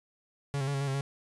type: tone with pitch steps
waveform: 45% pulse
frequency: 141.1 / 134.7 / 141.8 / 137.2 / 140.7 / 134.5 / 138.9 Hz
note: C#3 / C#3 / C#3 / C#3 / C#3 / C3 / C#3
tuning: +31 / -49 / +40 / -17 / +26 / +48 / +4 cents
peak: -29 dBFS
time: 0.54-1.009 s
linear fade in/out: 0 ms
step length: 67 ms
effects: resampled to 24000 Hz + 11-bit